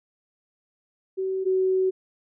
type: tone pair in turn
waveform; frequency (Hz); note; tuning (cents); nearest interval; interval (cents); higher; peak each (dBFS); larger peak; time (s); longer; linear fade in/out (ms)
sine; 380 / 375.9; F#4 / F#4; +46 / +27; unison; 19; first; -24 / -19; second; 1.17-1.45 / 1.45-1.91; second; 20
effects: none

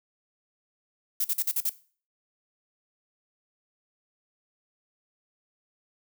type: noise bursts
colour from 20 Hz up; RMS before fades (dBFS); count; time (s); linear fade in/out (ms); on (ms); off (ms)
violet; -26; 6; 1.2-1.695; 5; 45; 45
effects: noise-tail reverb RT60 0.4 s tail -17 dB re dry

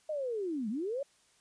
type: linear two-way sweep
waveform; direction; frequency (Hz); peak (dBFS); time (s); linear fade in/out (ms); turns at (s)
sine; down then up; 632 to 199.2 to 579; -32; 0.09-1.03; 5; 0.69
effects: white hiss -67 dBFS RMS until 1.4 s + resampled to 22050 Hz

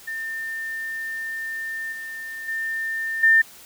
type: tone with level steps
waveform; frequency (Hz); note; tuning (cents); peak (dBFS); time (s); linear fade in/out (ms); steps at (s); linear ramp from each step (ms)
sine; 1800; A6; +39; -27 / -31 / -24 / -12; 0.07-3.42; 10; 1.92 / 2.48 / 3.23; 5
effects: white hiss -46 dBFS RMS until 3.65 s

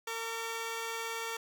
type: tone pair together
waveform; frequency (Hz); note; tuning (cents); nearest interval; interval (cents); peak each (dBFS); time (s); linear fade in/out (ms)
10% pulse; 455.6 / 1148; A#4 / D6; -40 / -40; octave + major third; 1600; -28 / -35; 0.07-1.37; 5
effects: none

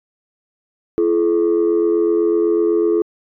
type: tone pair together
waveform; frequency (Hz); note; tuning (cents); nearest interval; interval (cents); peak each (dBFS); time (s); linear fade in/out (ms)
sine; 338.8 / 426.8; E4 / G#4; +48 / +47; major third; 399; -14; 0.98-3.02; 0
effects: tanh soft clip ceiling -9 dBFS

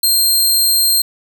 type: tone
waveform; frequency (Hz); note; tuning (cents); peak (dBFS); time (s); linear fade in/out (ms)
15% pulse; 4186; C8; 0; -4; 0.03-1.02; 5
effects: none

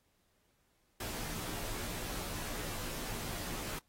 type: noise with comb filter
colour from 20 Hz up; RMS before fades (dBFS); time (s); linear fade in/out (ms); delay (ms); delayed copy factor
pink; -41; 1-3.79; 5; 15; -0.95
effects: pink hiss -75 dBFS RMS until 3.88 s + AAC 48 kbps

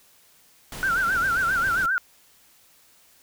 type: noise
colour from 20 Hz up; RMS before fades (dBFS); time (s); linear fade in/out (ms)
pink; -36; 0.72-1.86; 2
type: tone with vibrato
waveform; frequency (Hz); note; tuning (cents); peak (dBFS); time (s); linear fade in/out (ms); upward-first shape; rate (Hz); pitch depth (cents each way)
sine; 1459; F#6; -25; -20; 0.83-1.98; 0; sine; 7.5; 140
effects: white hiss -57 dBFS RMS until 3.22 s

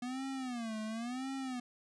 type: tone with vibrato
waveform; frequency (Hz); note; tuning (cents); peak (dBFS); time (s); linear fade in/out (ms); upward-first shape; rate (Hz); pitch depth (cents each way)
square; 241.5; B3; -39; -38; 0.02-1.6; 5; sine; 0.95; 190
effects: resampled to 22050 Hz

